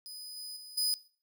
sawtooth tone with level steps, 4991 Hz, D#8, 5 cents sharp, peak -40 / -38 / -44 / -25 dBFS, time 0.06-0.94 s, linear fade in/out 0 ms, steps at 0.36 / 0.56 / 0.77 s, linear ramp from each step 10 ms, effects noise-tail reverb RT60 0.4 s tail -18 dB re dry

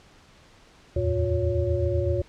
sine tone cluster, 78 / 85.9 / 111.1 / 357.4 / 560 Hz, D#2 / F2 / A2 / F4 / C#5, +5 / -28 / +17 / +40 / +18 cents, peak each -28 dBFS, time 0.96-2.22 s, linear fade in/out 5 ms, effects pink hiss -54 dBFS RMS until 2.28 s + low-pass 6000 Hz 12 dB/octave

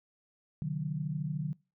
sine tone cluster, 131.8 / 152.1 / 185.5 Hz, C3 / D#3 / F#3, +13 / -39 / +5 cents, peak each -40 / -33 / -38 dBFS, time 0.62-1.53 s, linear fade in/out 0 ms, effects noise-tail reverb RT60 0.3 s tail -24 dB re dry

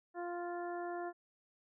harmonic tone, 349.2 Hz, F4, in tune, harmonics 1 / 2 / 3 / 4 / 5, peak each -41 / -42 / -50 / -51 / -53 dBFS, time 0.14-1.13 s, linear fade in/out 50 ms, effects none

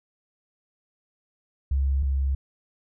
sine tone pair in turn, 68.2 / 67.88 Hz, C#2 / C#2, -28 / -36 cents, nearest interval unison, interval 8 cents, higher first, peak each -20 / -21 dBFS, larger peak first, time 1.71-2.03 / 2.03-2.35 s, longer neither, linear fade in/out 5 ms, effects none

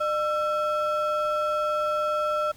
triangle ring-modulated tone, 973 Hz, B5, 26 cents flat, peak -18 dBFS, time 0-2.52 s, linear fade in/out 10 ms, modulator 368 Hz, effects pink hiss -53 dBFS RMS until 2.56 s

